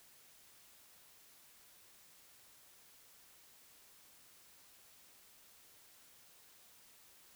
silence, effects white hiss -63 dBFS RMS until 7.35 s

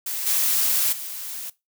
blue noise with level steps, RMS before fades -28 / -21 / -33 dBFS, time 0.06-1.5 s, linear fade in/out 5 ms, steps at 0.26 / 0.92 s, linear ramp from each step 10 ms, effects noise-tail reverb RT60 0.2 s tail -19 dB re dry

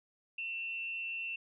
sine tone with frequency modulation, 2698 Hz, E7, 40 cents sharp, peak -36 dBFS, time 0.38-1.36 s, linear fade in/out 5 ms, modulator 179 Hz, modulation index 0.34, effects none

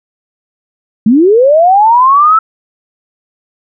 sine linear sweep, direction up, 201.7 to 1329 Hz, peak -3 dBFS, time 1.06-2.39 s, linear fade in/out 5 ms, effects none

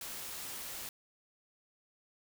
white noise, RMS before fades -43 dBFS, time 0.01-0.89 s, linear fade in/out 2 ms, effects none

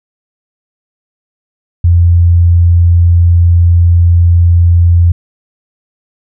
sine tone, 86.1 Hz, F2, 24 cents flat, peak -3 dBFS, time 1.84-5.12 s, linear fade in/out 5 ms, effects none

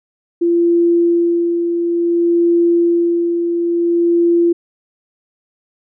sine tone with tremolo, 342.1 Hz, F4, 36 cents flat, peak -9 dBFS, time 0.41-4.53 s, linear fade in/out 10 ms, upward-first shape sine, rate 0.57 Hz, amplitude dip 45%, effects none

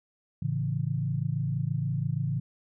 sine chord, A major, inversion none, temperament equal, 110 / 138.59 / 164.81 Hz, A2 / C#3 / E3, 0 / 0 / 0 cents, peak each -32 / -29 / -32 dBFS, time 0.42-2.4 s, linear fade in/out 5 ms, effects none

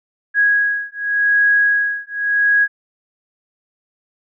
sine beating tone pair, 1655 / 1655.87 Hz, G#6 / G#6, -6 / -6 cents, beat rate 0.87 Hz, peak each -16 / -16 dBFS, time 0.34-2.68 s, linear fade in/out 50 ms, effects none

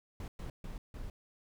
brown noise bursts at uneven times, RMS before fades -42 dBFS, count 4, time 0.2-0.28 / 0.39-0.5 / 0.64-0.78 / 0.94-1.1 s, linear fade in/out 2 ms, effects none

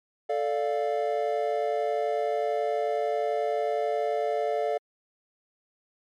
triangle chord, D minor, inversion second, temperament equal, 440 / 587.3 / 698.5 Hz, A4 / D5 / F5, 0 / 0 / 0 cents, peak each -27 dBFS, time 0.29-4.78 s, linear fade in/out 10 ms, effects MP3 64 kbps

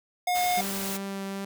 square tone, 719 Hz, F#5, 50 cents flat, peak -24 dBFS, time 0.27-0.61 s, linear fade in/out 5 ms
white noise, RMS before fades -34 dBFS, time 0.34-0.98 s, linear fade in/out 20 ms
sawtooth tone with vibrato, 196 Hz, G3, in tune, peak -28 dBFS, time 0.57-1.45 s, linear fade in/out 5 ms, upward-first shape triangle, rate 2.6 Hz, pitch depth 8 cents each way
effects none

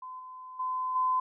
sine tone with level steps, 1022 Hz, C6, 41 cents flat, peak -39 / -42 / -29 / -24 dBFS, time 0.02-1.2 s, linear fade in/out 5 ms, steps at 0.19 / 0.59 / 0.95 s, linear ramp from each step 10 ms, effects none

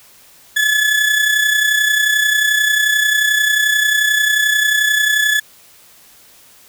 35% pulse tone with amplitude modulation, 1716 Hz, A6, 44 cents flat, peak -8 dBFS, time 0.56-5.4 s, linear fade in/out 10 ms, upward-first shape sine, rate 31.3 Hz, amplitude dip 50%, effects white hiss -46 dBFS RMS until 6.68 s

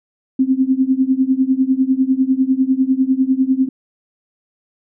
sine tone with tremolo, 262.7 Hz, C4, 7 cents sharp, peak -8 dBFS, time 0.39-3.69 s, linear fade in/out 5 ms, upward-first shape triangle, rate 10 Hz, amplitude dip 95%, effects none

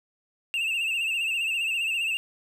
triangle tone with vibrato, 2696 Hz, E7, 38 cents sharp, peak -23 dBFS, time 0.54-2.17 s, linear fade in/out 0 ms, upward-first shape sine, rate 15 Hz, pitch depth 79 cents each way, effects none

